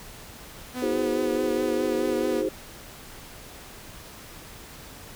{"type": "tone with vibrato", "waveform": "sawtooth", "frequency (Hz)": 246.9, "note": "B3", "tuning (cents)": 0, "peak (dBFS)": -26, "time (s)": [0.73, 2.44], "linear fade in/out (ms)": 50, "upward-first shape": "sine", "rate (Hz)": 4.7, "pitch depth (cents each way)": 33}
{"type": "chord", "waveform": "sine", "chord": "Ab dominant seventh", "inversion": "second", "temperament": "equal with one note detuned", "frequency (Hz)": [319, 370, 415.3, 523.3], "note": ["Eb4", "Gb4", "Ab4", "C5"], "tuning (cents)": [43, 0, 0, 0], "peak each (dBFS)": -29, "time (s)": [0.82, 2.49], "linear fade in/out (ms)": 5}
{"effects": ["pink hiss -44 dBFS RMS until 5.15 s"]}